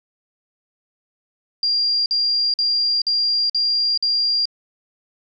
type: tone bursts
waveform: sine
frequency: 4780 Hz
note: D8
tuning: 30 cents sharp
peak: -16 dBFS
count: 6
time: 1.63-4.455 s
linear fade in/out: 2 ms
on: 430 ms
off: 49 ms
effects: none